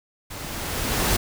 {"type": "noise with level ramp", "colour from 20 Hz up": "pink", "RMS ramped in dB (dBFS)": [-36, -20], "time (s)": [0.3, 1.17], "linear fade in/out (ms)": 10, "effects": []}